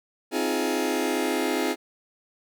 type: chord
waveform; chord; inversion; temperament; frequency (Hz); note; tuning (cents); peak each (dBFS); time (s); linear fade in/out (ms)
sawtooth; F minor seventh; second; just; 261.9 / 314.3 / 349.2 / 419.1; C4 / Eb4 / F4 / Ab4; +2 / +18 / 0 / +16; -25; 0.31-1.76; 50
effects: none